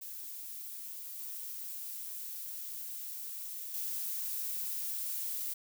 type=noise with level steps; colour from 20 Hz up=violet; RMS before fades=-44 / -42 / -37 dBFS; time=0.01-5.54 s; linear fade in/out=10 ms; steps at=1.19 / 3.74 s; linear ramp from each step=2 ms; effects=none